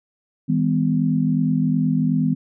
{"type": "tone cluster", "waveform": "sine", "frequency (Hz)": [160.4, 203.1, 251.3], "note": ["E3", "G#3", "B3"], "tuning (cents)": [-47, -38, 30], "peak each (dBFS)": [-20, -23, -20], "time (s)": [0.48, 2.35], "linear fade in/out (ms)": 20, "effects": []}